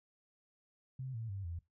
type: tone with pitch steps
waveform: sine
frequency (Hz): 130.81 / 113.22 / 98 / 84.82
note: C3 / A2 / G2 / E2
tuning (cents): 0 / +50 / 0 / +50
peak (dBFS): -39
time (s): 0.99-1.59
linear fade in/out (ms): 5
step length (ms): 150
effects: noise-tail reverb RT60 0.2 s tail -20 dB re dry